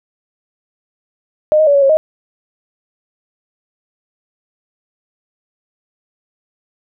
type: tone with pitch steps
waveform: sine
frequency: 612 / 625 / 571 / 561 / 545 / 625 Hz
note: D#5 / D#5 / D5 / C#5 / C#5 / D#5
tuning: -29 / +8 / -49 / +21 / -29 / +8 cents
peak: -7 dBFS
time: 1.52-1.97 s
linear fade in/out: 0 ms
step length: 75 ms
effects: none